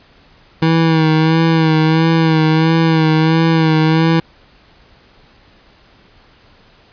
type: tone with vibrato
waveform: 25% pulse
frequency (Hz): 160.5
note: E3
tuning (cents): -46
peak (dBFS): -6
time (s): 0.62-4.2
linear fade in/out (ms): 5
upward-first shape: sine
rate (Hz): 1.5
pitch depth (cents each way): 39
effects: pink hiss -48 dBFS RMS until 6.92 s + resampled to 11025 Hz